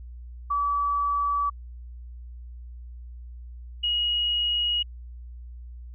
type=tone pair in turn; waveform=sine; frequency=1148 / 2893 Hz; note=D6 / F#7; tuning=-40 / -40 cents; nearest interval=octave + major third; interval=1600 cents; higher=second; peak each=-22 dBFS; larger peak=neither; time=0.5-1.5 / 3.83-4.83 s; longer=neither; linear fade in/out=10 ms; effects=added 60 Hz sine -38 dBFS peak until 5.94 s